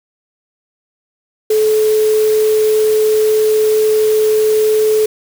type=tone in noise; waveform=sine; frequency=431.8 Hz; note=A4; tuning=33 cents flat; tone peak=-9 dBFS; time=1.5-5.06 s; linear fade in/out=5 ms; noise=white; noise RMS=-27 dBFS; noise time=1.5-5.06 s; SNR=+15 dB; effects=none